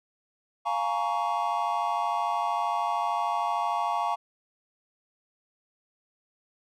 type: chord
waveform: triangle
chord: Bb minor seventh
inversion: second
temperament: just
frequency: 699.2 / 839.1 / 932.3 / 1118.8 Hz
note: F5 / Ab5 / Bb5 / Db6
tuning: +2 / +18 / 0 / +16 cents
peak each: -29 dBFS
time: 0.65-4.16 s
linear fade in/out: 20 ms
effects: none